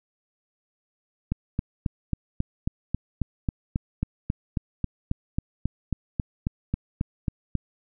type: click train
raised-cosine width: 5 ms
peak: -12 dBFS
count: 24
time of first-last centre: 1.32-7.553 s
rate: 3.69 Hz
effects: none